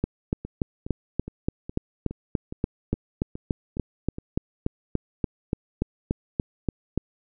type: two click trains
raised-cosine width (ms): 3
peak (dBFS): -21 / -10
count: 10 / 25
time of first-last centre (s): 0.45-4.184 / 0.04-6.976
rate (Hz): 2.41 / 3.46
effects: none